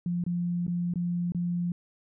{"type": "tone with dropouts", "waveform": "sine", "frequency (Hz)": 174.61, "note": "F3", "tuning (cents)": 0, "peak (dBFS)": -26, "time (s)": [0.06, 1.72], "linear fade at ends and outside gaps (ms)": 2, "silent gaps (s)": [[0.239, 0.264], [0.667, 0.679], [0.938, 0.957], [1.321, 1.347]], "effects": []}